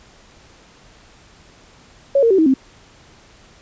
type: tone with pitch steps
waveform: sine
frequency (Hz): 554.4 / 460.8 / 383.1 / 318.4 / 264.7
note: C#5 / A#4 / G4 / D#4 / C4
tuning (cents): 0 / -20 / -40 / +40 / +20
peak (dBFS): -10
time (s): 2.15-2.54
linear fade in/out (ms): 5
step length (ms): 78
effects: pink hiss -48 dBFS RMS until 3.61 s + resampled to 16000 Hz